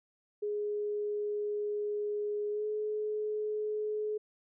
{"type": "tone with pitch glide", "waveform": "sine", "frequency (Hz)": [416.2, 425.2], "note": ["G#4", "G#4"], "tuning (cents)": [4, 41], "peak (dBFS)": -31, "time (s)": [0.42, 4.18], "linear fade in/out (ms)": 10, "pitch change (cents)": 37, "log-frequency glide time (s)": [2.51, 2.65], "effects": []}